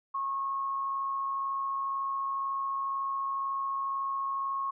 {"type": "tone with amplitude modulation", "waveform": "sine", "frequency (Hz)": 1091, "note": "C#6", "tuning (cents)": -28, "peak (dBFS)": -28, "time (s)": [0.14, 4.71], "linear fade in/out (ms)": 10, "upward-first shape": "sine", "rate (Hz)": 122, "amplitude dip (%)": 30, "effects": []}